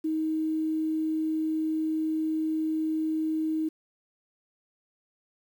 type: tone with quantisation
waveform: sine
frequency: 315.2 Hz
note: D#4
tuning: 23 cents sharp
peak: -25 dBFS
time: 0.04-3.69 s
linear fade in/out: 10 ms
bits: 9
effects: none